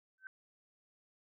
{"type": "tone with exponential growth", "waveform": "sine", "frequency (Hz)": 1538, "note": "G6", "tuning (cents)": -33, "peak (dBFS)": -40, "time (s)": [0.18, 0.27], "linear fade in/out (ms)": 1, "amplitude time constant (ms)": 18, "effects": []}